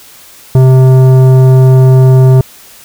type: tone with tanh clipping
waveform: sine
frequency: 130.2 Hz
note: C3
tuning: 8 cents flat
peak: -3 dBFS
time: 0.55-2.41 s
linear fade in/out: 2 ms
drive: 13 dB
effects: white hiss -36 dBFS RMS until 2.84 s